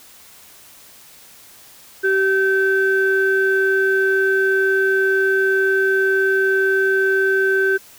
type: tone pair together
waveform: sine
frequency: 386 / 1544 Hz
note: G4 / G6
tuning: -27 / -27 cents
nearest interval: 2 octaves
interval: 2400 cents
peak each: -16 dBFS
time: 2.03-7.78 s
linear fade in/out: 20 ms
effects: tanh soft clip ceiling -7 dBFS + white hiss -45 dBFS RMS until 7.98 s